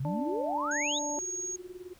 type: exponential sweep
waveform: sine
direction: up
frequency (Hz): 123.47 to 3951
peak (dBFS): -30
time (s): 0-0.99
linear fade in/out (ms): 5
type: harmonic tone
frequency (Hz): 293.7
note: D4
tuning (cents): 0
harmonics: 1 / 2 / 3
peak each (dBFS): -37 / -37 / -37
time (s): 0.05-1.19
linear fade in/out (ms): 0
type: tone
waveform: sine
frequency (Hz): 6580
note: G#8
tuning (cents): -17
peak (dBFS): -33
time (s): 0.71-1.56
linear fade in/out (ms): 5
type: tone with tremolo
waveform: sine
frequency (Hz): 362.2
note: F#4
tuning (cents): -37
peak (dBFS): -38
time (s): 1.17-1.94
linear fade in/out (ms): 10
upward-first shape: sine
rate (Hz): 19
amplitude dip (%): 85
effects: pink hiss -60 dBFS RMS until 1.99 s